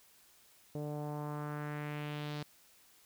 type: tone with low-pass filter sweep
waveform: sawtooth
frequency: 148.4 Hz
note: D3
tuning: 18 cents sharp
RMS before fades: -40 dBFS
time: 0.75-2.43 s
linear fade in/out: 2 ms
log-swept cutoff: 530 to 4500 Hz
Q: 2.1
effects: white hiss -64 dBFS RMS until 3.05 s